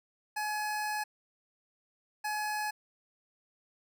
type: tone pair in turn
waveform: 25% pulse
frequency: 846 / 846 Hz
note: G#5 / G#5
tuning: +32 / +32 cents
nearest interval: unison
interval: 0 cents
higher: neither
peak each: -28 dBFS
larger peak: neither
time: 0.36-1.04 / 2.24-2.71 s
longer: first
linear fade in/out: 10 ms
effects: none